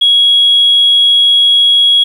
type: tone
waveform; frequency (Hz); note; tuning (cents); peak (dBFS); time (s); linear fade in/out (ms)
sine; 3322; G#7; 0; -4; 0.01-2.04; 10
effects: tanh soft clip ceiling 0 dBFS + 7-bit